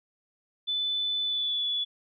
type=tone with pitch glide; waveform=sine; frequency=3501 to 3427 Hz; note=A7 to A7; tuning=-9 to -46 cents; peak=-26 dBFS; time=0.67-1.85 s; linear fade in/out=20 ms; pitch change=-37 cents; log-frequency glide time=1.23-1.65 s; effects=none